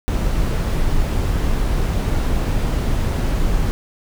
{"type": "noise", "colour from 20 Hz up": "brown", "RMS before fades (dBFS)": -18, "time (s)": [0.08, 3.71], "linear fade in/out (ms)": 0, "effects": []}